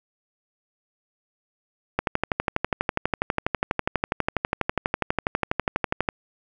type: click train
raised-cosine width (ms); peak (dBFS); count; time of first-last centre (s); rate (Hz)
0.5; -6; 51; 1.99-6.088; 12.2
effects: none